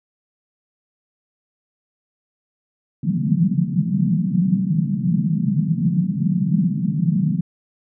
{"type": "band-pass noise", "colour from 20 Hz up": "white", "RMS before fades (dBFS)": -19, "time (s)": [3.03, 7.41], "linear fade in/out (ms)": 5, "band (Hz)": [150, 200], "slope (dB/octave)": 48, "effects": []}